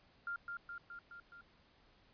sine tone with echo, 1396.9 Hz, F6, in tune, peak -38 dBFS, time 0.27-0.36 s, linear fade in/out 2 ms, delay 210 ms, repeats 5, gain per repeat -3 dB, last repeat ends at 1.41 s, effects pink hiss -68 dBFS RMS until 2.13 s + resampled to 11025 Hz

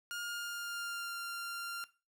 sawtooth tone with pitch glide, 1418 to 1388.8 Hz, F6 to F6, +26 to -10 cents, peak -35 dBFS, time 0.11-1.84 s, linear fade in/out 0 ms, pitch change -36 cents, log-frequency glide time 0.24-1.18 s, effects noise-tail reverb RT60 0.3 s tail -17 dB re dry

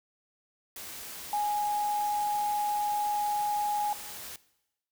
sine tone in noise, 830.6 Hz, G#5, in tune, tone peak -26 dBFS, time 1.33-3.93 s, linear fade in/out 2 ms, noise white, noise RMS -42 dBFS, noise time 0.76-4.36 s, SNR +13 dB, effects noise-tail reverb RT60 0.9 s tail -19 dB re dry

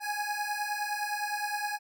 25% pulse beating tone pair, 826 / 835.7 Hz, G#5 / G#5, -10 / +11 cents, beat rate 9.7 Hz, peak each -30 dBFS, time 0-1.79 s, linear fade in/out 50 ms, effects none

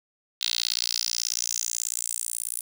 10% pulse tone with high-pass filter sweep, 58.27 Hz, A#1, in tune, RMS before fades -29 dBFS, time 0.41-2.61 s, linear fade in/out 5 ms, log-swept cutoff 3800 to 10000 Hz, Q 3.8, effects none

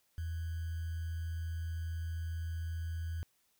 sine tone with sample-and-hold, 82.41 Hz, E2, in tune, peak -35 dBFS, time 0.18-3.23 s, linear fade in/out 0 ms, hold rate 1575 Hz, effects white hiss -74 dBFS RMS until 3.59 s

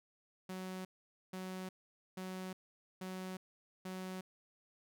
sawtooth tone bursts, 186.2 Hz, F#3, 11 cents sharp, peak -38 dBFS, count 5, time 0.49-4.21 s, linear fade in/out 5 ms, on 360 ms, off 480 ms, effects none

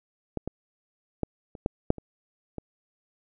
clicks, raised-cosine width 2 ms, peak -16 / -18 / -13 / -28 / -11 / -6 / -26 / -21 dBFS, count 8, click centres 0.373 / 0.476 / 1.233 / 1.552 / 1.661 / 1.904 / 1.983 / 2.583 s, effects none

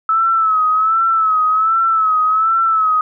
sine tone with vibrato, 1300 Hz, E6, 24 cents flat, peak -11 dBFS, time 0.09-3.01 s, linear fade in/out 2 ms, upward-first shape sine, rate 1.3 Hz, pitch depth 60 cents each way, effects none

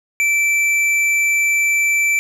sine tone with hard clipping, 2330 Hz, D7, 14 cents flat, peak -15 dBFS, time 0.2-2.19 s, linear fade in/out 0 ms, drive 8 dB, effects none

